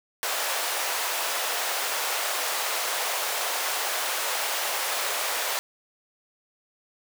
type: high-pass noise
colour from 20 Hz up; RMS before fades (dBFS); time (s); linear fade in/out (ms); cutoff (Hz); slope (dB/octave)
pink; -28; 0.23-5.59; 0; 560; 24
effects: none